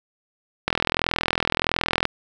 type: click train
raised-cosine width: 0.3 ms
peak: -3 dBFS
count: 58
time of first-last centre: 0.68-2.053 s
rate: 41.5 Hz
effects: none